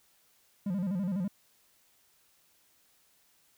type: tone with vibrato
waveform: triangle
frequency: 188.5 Hz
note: F#3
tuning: 32 cents sharp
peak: -27 dBFS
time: 0.66-1.28 s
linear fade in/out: 5 ms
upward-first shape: square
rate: 12 Hz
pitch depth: 120 cents each way
effects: white hiss -67 dBFS RMS until 3.57 s